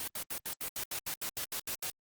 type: noise bursts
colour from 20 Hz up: white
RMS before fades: -37 dBFS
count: 13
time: 0-1.901 s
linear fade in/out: 2 ms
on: 77 ms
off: 75 ms
effects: Opus 32 kbps